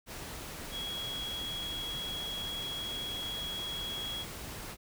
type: tone in noise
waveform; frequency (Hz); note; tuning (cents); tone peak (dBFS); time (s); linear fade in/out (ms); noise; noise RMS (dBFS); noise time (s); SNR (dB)
sine; 3322; G#7; 0; -36; 0.71-4.26; 50; pink; -43; 0.06-4.77; +4
effects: none